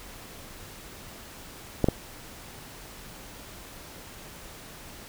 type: clicks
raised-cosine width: 2 ms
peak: -7 / -7 dBFS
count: 2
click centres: 1.843 / 1.886 s
effects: pink hiss -45 dBFS RMS until 5.08 s